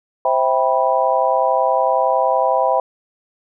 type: chord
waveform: sine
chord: C major seventh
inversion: none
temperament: just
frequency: 523.3 / 654.1 / 784.9 / 981.1 Hz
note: C5 / E5 / G5 / B5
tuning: 0 / -14 / +2 / -12 cents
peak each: -19 dBFS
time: 0.25-2.8 s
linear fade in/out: 2 ms
effects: none